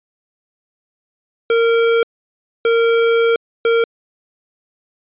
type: tone bursts at uneven times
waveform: square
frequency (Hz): 461.2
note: A#4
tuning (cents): -19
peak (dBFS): -12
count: 3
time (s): 1.5-2.03 / 2.65-3.36 / 3.65-3.84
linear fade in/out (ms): 2
effects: resampled to 8000 Hz